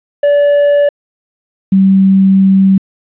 triangle / sine tone pair in turn, 577 / 192.55 Hz, D5 / G3, -31 / -31 cents, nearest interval octave + perfect fifth, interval 1900 cents, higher first, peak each -4 dBFS, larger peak neither, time 0.23-0.89 / 1.72-2.78 s, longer second, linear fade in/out 5 ms, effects resampled to 8000 Hz + 7-bit

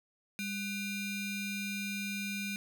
40% pulse ring-modulated tone, 1300 Hz, E6, 24 cents flat, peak -31 dBFS, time 0.39-2.56 s, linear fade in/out 0 ms, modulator 1100 Hz, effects none

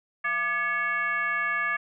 sine tone with frequency modulation, 1701 Hz, G#6, 41 cents sharp, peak -24 dBFS, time 0.24-1.77 s, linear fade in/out 10 ms, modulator 510 Hz, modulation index 1.1, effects none

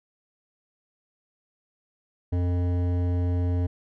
sine tone with hard clipping, 88.6 Hz, F2, 25 cents sharp, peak -24 dBFS, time 2.32-3.67 s, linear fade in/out 10 ms, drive 13 dB, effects none

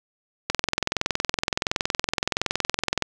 click train, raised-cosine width 0.2 ms, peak -4 dBFS, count 55, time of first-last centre 0.5-3.023 s, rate 21.4 Hz, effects none

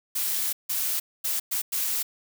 blue noise bursts at uneven times, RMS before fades -27 dBFS, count 5, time 0.15-0.53 / 0.69-1 / 1.24-1.4 / 1.51-1.62 / 1.72-2.03 s, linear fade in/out 10 ms, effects none

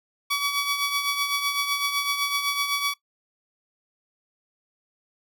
15% pulse tone with tremolo, 1138 Hz, C#6, 45 cents sharp, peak -15 dBFS, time 0.3-2.94 s, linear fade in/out 10 ms, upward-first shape triangle, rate 7.9 Hz, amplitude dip 60%, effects noise-tail reverb RT60 0.1 s tail -18 dB re dry

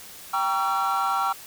triangle chord, G diminished seventh, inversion none, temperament just, 784 / 940.8 / 1128.9 / 1354.7 Hz, G5 / Bb5 / Db6 / Fb6, 0 / +16 / +31 / +47 cents, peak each -24 / -27 / -26 / -23 dBFS, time 0.33-1.33 s, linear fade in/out 10 ms, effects tanh soft clip ceiling -14 dBFS + white hiss -43 dBFS RMS until 1.46 s

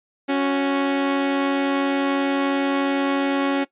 sawtooth tone pair together, 277.2 / 368.6 Hz, C#4 / F#4, 0 / -7 cents, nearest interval perfect fourth, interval 493 cents, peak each -15 / -24 dBFS, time 0.28-3.65 s, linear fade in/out 20 ms, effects noise-tail reverb RT60 0.1 s tail -19 dB re dry + resampled to 8000 Hz

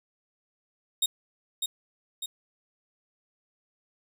sawtooth tone with echo, 3729 Hz, A#7, in tune, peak -19 dBFS, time 1.02-1.06 s, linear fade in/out 5 ms, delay 600 ms, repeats 2, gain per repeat -5 dB, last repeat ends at 2.26 s, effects none

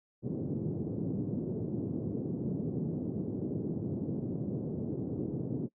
pink band-pass noise, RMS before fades -35 dBFS, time 0.22-5.69 s, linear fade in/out 50 ms, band 120 to 390 Hz, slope 24 dB/octave, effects noise-tail reverb RT60 0.1 s tail -25 dB re dry

